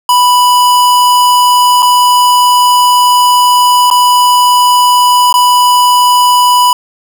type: tone with dropouts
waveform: square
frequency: 987.8 Hz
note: B5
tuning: in tune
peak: -5 dBFS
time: 0.09-6.73 s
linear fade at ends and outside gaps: 2 ms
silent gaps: 1.823-1.827 / 3.902-3.911 / 5.327-5.34 s
effects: 7-bit

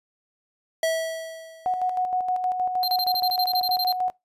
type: tone with exponential decay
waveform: square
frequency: 650 Hz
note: E5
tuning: 24 cents flat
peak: -20 dBFS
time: 0.83-2.03 s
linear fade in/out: 2 ms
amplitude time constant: 260 ms
type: tone with tremolo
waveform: sine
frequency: 735 Hz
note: F#5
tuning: 12 cents flat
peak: -20 dBFS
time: 1.66-4.1 s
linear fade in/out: 0 ms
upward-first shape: square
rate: 6.4 Hz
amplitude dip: 45%
type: tone bursts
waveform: square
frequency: 4155 Hz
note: C8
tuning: 13 cents flat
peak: -23 dBFS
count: 14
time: 2.83-3.92 s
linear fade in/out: 2 ms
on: 50 ms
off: 30 ms
effects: noise-tail reverb RT60 0.2 s tail -24 dB re dry + resampled to 32000 Hz

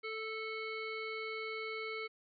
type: harmonic tone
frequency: 440 Hz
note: A4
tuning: in tune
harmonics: 1 / 3 / 5 / 7 / 9 / 10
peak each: -42 / -46 / -42 / -54 / -55 / -54 dBFS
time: 0.03-2.08 s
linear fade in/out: 20 ms
effects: none

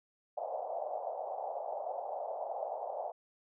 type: band-pass noise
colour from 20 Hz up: pink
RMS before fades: -39 dBFS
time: 0.37-3.12 s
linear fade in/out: 10 ms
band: 570 to 790 Hz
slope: 48 dB/octave
effects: none

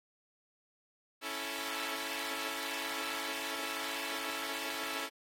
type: chord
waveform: 5% pulse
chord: A major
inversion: first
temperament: equal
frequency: 277.2 / 329.6 / 440 Hz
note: C#4 / E4 / A4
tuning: 0 / 0 / 0 cents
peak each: -30 dBFS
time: 1.21-5.1 s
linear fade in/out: 50 ms
effects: AAC 48 kbps

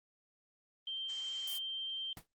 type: tone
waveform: sine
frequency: 3144 Hz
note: G7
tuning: 4 cents sharp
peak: -37 dBFS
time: 0.87-2.13 s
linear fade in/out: 2 ms
type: noise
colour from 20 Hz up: blue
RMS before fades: -44 dBFS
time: 1.08-1.59 s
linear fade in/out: 20 ms
type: noise with exponential decay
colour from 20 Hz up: pink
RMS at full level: -44 dBFS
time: 2.17-2.27 s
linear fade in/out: 1 ms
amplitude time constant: 20 ms
effects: noise-tail reverb RT60 0.1 s tail -24 dB re dry + Opus 24 kbps

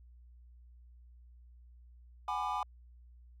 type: chord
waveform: triangle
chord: G# half-diminished seventh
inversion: third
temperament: just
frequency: 747.5 / 830.6 / 996.7 / 1196.1 Hz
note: F#5 / G#5 / B5 / D6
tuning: +17 / 0 / +16 / +31 cents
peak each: -39 / -35 / -36 / -36 dBFS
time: 2.28-2.63 s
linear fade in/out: 2 ms
effects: added 60 Hz sine -54 dBFS peak until 3.4 s

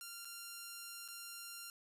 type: tone with dropouts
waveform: 5% pulse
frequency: 1388 Hz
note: F6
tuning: 11 cents flat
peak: -35 dBFS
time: 0.01-1.7 s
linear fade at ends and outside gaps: 1 ms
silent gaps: 0.248-0.253 / 1.079-1.085 s
effects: resampled to 32000 Hz + 11-bit

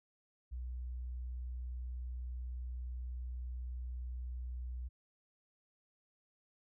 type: tone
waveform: sine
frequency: 61.74 Hz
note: B1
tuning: in tune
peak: -39 dBFS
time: 0.51-4.89 s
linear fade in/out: 20 ms
effects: none

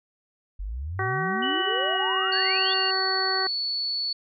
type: exponential sweep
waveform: sine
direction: up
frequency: 43.65 to 3612 Hz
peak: -29 dBFS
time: 0.59-2.74 s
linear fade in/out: 10 ms
type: harmonic tone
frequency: 380 Hz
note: F#4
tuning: 46 cents sharp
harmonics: 1 / 2 / 3 / 4 / 5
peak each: -31 / -31 / -31 / -31 / -31 dBFS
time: 0.99-3.47 s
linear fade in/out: 2 ms
type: tone with pitch glide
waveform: sine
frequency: 2960 to 2810 Hz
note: F#7 to F7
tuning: 0 to +10 cents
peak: -27 dBFS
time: 1.42-2.91 s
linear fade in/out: 10 ms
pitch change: -90 cents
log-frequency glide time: 1.64-2.52 s
type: tone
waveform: sine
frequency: 4435 Hz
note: C#8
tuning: in tune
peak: -25 dBFS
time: 2.32-4.13 s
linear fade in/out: 5 ms
effects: none

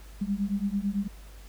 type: beating tone pair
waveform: sine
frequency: 196 / 205 Hz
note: G3 / G#3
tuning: 0 / -22 cents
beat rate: 9 Hz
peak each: -29 dBFS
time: 0.21-1.08 s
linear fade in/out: 10 ms
effects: added 50 Hz sine -44 dBFS peak until 1.48 s + pink hiss -54 dBFS RMS until 1.48 s

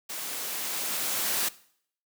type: noise with level ramp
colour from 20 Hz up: white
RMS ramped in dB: -36 to -27 dBFS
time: 0.09-1.49 s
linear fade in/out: 10 ms
effects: noise-tail reverb RT60 0.6 s tail -19 dB re dry + high-pass 200 Hz 12 dB/octave

